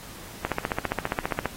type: click train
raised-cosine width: 0.5 ms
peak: -10 dBFS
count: 16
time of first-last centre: 0.45-1.457 s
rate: 14.9 Hz
effects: pink hiss -43 dBFS RMS until 1.56 s + AAC 48 kbps

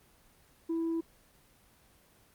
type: tone with tanh clipping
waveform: sine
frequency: 329.6 Hz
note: E4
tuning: in tune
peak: -30 dBFS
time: 0.69-1.01 s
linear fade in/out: 10 ms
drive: 1 dB
effects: pink hiss -63 dBFS RMS until 2.34 s + Opus 24 kbps

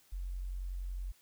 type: tone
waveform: sine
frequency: 45.43 Hz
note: F#1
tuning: 31 cents flat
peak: -36 dBFS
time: 0.12-1.12 s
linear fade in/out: 10 ms
effects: white hiss -66 dBFS RMS until 1.21 s

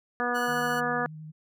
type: harmonic tone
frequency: 243.3 Hz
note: B3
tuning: 26 cents flat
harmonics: 1 / 2 / 3 / 4 / 5 / 6 / 7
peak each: -34 / -32 / -32 / -37 / -32 / -35 / -32 dBFS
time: 0.2-1.06 s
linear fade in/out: 0 ms
type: tone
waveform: sawtooth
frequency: 1474 Hz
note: F#6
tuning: 7 cents flat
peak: -31 dBFS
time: 0.34-0.81 s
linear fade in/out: 20 ms
type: tone with vibrato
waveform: sine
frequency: 155.56 Hz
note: D#3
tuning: in tune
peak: -39 dBFS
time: 0.47-1.32 s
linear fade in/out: 20 ms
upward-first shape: triangle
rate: 11 Hz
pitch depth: 21 cents each way
effects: none

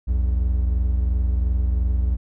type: tone pair together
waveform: triangle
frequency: 60.54 / 83.4 Hz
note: B1 / E2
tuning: -34 / +21 cents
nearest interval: tritone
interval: 555 cents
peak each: -16 / -25 dBFS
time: 0.07-2.17 s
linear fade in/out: 20 ms
effects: none

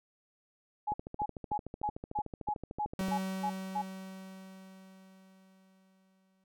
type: tone bursts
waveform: sine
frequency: 839 Hz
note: G#5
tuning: 17 cents sharp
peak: -30 dBFS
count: 10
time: 0.87-3.82 s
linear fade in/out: 10 ms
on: 70 ms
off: 250 ms
type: click train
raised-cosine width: 2 ms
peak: -27 dBFS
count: 30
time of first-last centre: 0.92-3.084 s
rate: 13.4 Hz
type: tone with exponential decay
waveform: 45% pulse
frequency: 189.9 Hz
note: F#3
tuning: 45 cents sharp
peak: -31 dBFS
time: 2.99-6.44 s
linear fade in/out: 2 ms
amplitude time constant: 750 ms
effects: none

